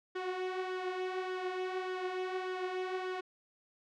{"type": "tone with flanger", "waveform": "sawtooth", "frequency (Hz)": 370, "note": "F#4", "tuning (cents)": 0, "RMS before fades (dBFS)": -37, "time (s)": [0.15, 3.21], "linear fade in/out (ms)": 10, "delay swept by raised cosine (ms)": [0.59, 5.09], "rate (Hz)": 1.7, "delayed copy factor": 0.5, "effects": ["low-pass 3000 Hz 12 dB/octave"]}